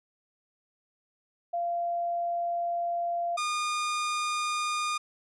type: tone pair in turn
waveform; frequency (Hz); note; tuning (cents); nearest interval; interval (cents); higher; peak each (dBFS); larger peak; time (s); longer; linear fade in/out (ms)
sine / sawtooth; 690 / 1218.1; F5 / D#6; -21 / -37; minor seventh; 984; second; -27 / -24; second; 1.53-3.37 / 3.37-4.98; first; 10
effects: resampled to 22050 Hz